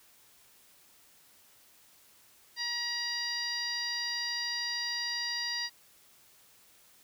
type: harmonic tone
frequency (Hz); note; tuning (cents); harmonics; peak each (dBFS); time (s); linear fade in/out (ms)
953; A#5; +38; 1 / 2 / 3 / 4 / 5 / 6; -46 / -37 / -46 / -42 / -34 / -43; 2.56-5.7; 50
effects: white hiss -61 dBFS RMS until 7.03 s